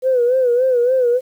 sine tone with vibrato, 500 Hz, B4, 21 cents sharp, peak -11 dBFS, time 0.02-1.21 s, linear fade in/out 50 ms, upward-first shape sine, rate 3.5 Hz, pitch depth 87 cents each way, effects tanh soft clip ceiling -7 dBFS + 8-bit

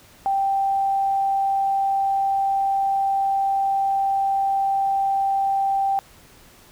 sine tone, 784 Hz, G5, in tune, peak -18 dBFS, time 0.26-5.99 s, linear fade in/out 0 ms, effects pink hiss -50 dBFS RMS until 6.71 s

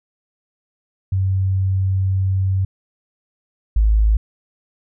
sine tone pair in turn, 95.3 / 53.49 Hz, G2 / A1, -48 / -48 cents, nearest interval minor seventh, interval 1000 cents, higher first, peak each -15 / -11 dBFS, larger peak second, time 1.12-2.65 / 3.76-4.17 s, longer first, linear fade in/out 5 ms, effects none

